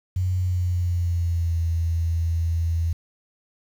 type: tone with pitch glide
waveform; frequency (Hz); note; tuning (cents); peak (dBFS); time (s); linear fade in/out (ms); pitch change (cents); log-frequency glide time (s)
sine; 91.7 to 83.12; F#2 to E2; -15 to +15; -20; 0.16-2.93; 5; -170; 0.35-1.6
effects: 8-bit